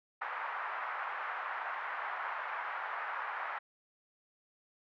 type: band-pass noise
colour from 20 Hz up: pink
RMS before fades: -39 dBFS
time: 0.21-3.59 s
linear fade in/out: 10 ms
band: 850 to 1800 Hz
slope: 24 dB/octave
effects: none